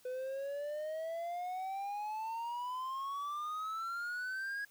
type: exponential sweep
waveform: triangle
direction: up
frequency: 500 to 1661.2 Hz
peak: -35 dBFS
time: 0.05-4.65 s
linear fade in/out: 5 ms
effects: white hiss -65 dBFS RMS until 4.7 s